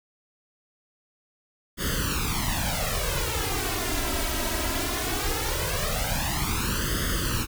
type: noise with flanger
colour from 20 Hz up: pink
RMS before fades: -27 dBFS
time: 1.77-7.47 s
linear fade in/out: 50 ms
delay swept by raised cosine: 0.61 to 3.11 ms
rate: 0.19 Hz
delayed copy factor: +1
effects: none